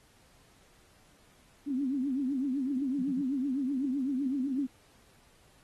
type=tone with vibrato; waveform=sine; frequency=268.9 Hz; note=C4; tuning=47 cents sharp; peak=-28 dBFS; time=1.66-4.67 s; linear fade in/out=20 ms; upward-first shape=triangle; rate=7.9 Hz; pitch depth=160 cents each way
type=tone bursts; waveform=sine; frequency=185 Hz; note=F#3; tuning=in tune; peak=-37 dBFS; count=3; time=2.98-3.218 s; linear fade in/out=10 ms; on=54 ms; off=38 ms
effects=pink hiss -63 dBFS RMS until 5.63 s + AAC 32 kbps